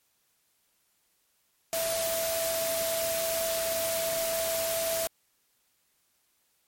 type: tone in noise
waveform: sine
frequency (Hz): 659.3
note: E5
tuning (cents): 0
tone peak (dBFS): -29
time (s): 1.73-5.07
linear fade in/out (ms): 0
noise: white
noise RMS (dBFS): -32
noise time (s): 1.73-5.07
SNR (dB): 0
effects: white hiss -71 dBFS RMS until 6.67 s + MP3 64 kbps